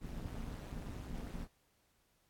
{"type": "noise with amplitude modulation", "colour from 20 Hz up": "brown", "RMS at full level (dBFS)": -40, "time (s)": [0, 1.48], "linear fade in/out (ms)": 50, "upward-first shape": "sine", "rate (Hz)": 198, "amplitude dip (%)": 90, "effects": ["pink hiss -75 dBFS RMS until 2.29 s", "AAC 64 kbps"]}